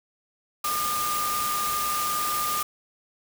sine tone in noise, 1209 Hz, D6, 50 cents sharp, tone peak -26 dBFS, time 0.64-2.63 s, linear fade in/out 5 ms, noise white, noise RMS -30 dBFS, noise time 0.64-2.63 s, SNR +1 dB, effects none

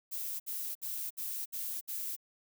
violet noise bursts, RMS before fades -38 dBFS, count 6, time 0.11-2.165 s, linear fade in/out 20 ms, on 290 ms, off 63 ms, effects none

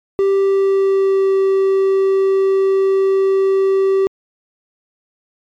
triangle tone with pitch glide, 392 to 386.8 Hz, G4 to G4, 0 to -23 cents, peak -9 dBFS, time 0.19-4.07 s, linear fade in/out 0 ms, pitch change -23 cents, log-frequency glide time 0.3-1.35 s, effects MP3 96 kbps

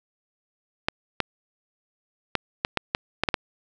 clicks, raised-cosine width 0.3 ms, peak -5 dBFS, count 9, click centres 0.885 / 1.203 / 2.353 / 2.649 / 2.773 / 2.949 / 3.236 / 3.288 / 3.342 s, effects none

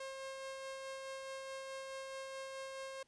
sawtooth tone with tremolo, 535 Hz, C5, 38 cents sharp, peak -39 dBFS, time 0-3.03 s, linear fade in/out 5 ms, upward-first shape sine, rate 4.7 Hz, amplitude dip 25%, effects pink hiss -75 dBFS RMS until 3.07 s + resampled to 22050 Hz

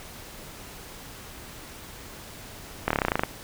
slowing click train, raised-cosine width 0.5 ms, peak -7 dBFS, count 12, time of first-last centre 2.88-3.235 s, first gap 25 ms, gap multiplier 1.05, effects pink hiss -43 dBFS RMS until 3.43 s

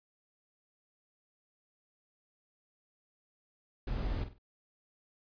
brown noise with echo, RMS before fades -35 dBFS, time 3.87-4.24 s, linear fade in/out 5 ms, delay 48 ms, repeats 3, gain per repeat -10 dB, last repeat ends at 4.384 s, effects resampled to 11025 Hz

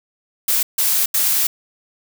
blue noise bursts at uneven times, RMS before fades -17 dBFS, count 3, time 0.48-0.63 / 0.78-1.06 / 1.14-1.47 s, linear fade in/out 5 ms, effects none

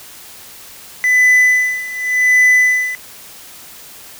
triangle tone with tremolo, 2000 Hz, B6, 21 cents sharp, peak -5 dBFS, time 1.04-2.95 s, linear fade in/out 0 ms, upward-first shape sine, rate 0.88 Hz, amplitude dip 85%, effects white hiss -37 dBFS RMS until 4.19 s

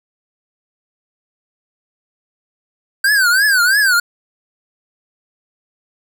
square tone with vibrato, 1550 Hz, G6, 20 cents flat, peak -11 dBFS, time 3.04-4 s, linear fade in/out 5 ms, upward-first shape triangle, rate 3 Hz, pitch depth 200 cents each way, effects none

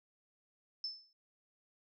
sine tone with exponential decay, 5270 Hz, E8, 1 cent flat, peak -34 dBFS, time 0.84-1.13 s, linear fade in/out 2 ms, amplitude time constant 62 ms, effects none

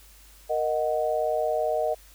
sine chord, D# minor, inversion second, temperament equal, 466.2 / 622.3 / 740 Hz, A#4 / D#5 / F#5, 0 / 0 / 0 cents, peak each -29 / -25 / -29 dBFS, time 0.49-1.95 s, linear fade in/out 20 ms, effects added 50 Hz sine -52 dBFS peak until 2.14 s + white hiss -54 dBFS RMS until 2.14 s

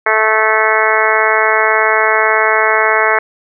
harmonic tone, 218.2 Hz, A3, 14 cents flat, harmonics 2 / 3 / 4 / 5 / 6 / 7 / 8 / 9 / 10, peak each -18 / -18 / -18 / -18 / -18 / -18 / -18 / -18 / -18 dBFS, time 0.06-3.19 s, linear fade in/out 5 ms, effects none

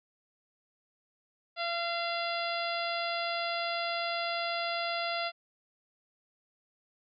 harmonic tone with a mistuned harmonic, 687 Hz, F5, 29 cents flat, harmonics 1 / 2 / 3 / 4 / 5 / 6 / 7, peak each -34 / -37 / -39 / -40 / -41 / -42 / -42 dBFS, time 1.56-5.32 s, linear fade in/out 50 ms, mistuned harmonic 1, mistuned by -16 cents, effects none

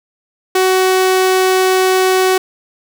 sawtooth tone, 374.3 Hz, F#4, 20 cents sharp, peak -6 dBFS, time 0.55-2.38 s, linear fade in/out 5 ms, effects none

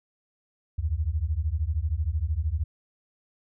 sine beating tone pair, 71.7 / 84.7 Hz, D2 / E2, -41 / +48 cents, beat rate 13 Hz, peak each -27 dBFS, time 0.78-2.64 s, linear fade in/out 10 ms, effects none

